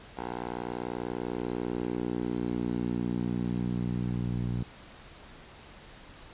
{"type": "tone with band-pass filter sweep", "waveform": "10% pulse", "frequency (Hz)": 60.2, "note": "B1", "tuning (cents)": -44, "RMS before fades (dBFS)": -32, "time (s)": [0.17, 4.63], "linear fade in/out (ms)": 5, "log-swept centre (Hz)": [740, 120], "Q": 1.4, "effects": ["pink hiss -50 dBFS RMS until 6.33 s", "resampled to 8000 Hz"]}